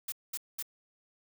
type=noise bursts; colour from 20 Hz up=blue; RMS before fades=-36 dBFS; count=3; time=0.08-0.626 s; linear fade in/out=5 ms; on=42 ms; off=210 ms; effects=none